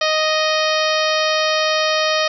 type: harmonic tone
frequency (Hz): 622.3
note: D#5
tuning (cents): 0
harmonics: 1 / 2 / 3 / 4 / 5 / 6 / 7 / 8 / 9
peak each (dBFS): -19 / -22 / -24 / -25 / -26 / -27 / -27 / -28 / -29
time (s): 0.01-2.28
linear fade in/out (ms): 5
effects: none